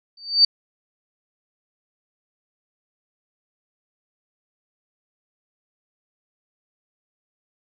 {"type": "tone with exponential growth", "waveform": "sine", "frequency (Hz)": 4602, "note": "D8", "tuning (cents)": -36, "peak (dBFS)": -7, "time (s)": [0.17, 0.45], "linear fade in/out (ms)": 5, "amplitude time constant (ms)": 60, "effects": []}